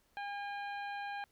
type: harmonic tone with a mistuned harmonic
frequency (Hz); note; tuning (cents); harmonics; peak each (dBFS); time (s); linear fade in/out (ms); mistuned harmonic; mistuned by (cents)
810; G#5; -43; 1 / 2 / 3 / 4 / 5; -40 / -44 / -50 / -56 / -58; 0.17-1.24; 0; 4; -51
effects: pink hiss -73 dBFS RMS until 1.31 s